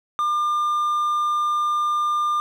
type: tone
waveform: triangle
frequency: 1200 Hz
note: D6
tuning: 37 cents sharp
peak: -17 dBFS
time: 0.19-2.4 s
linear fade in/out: 0 ms
effects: none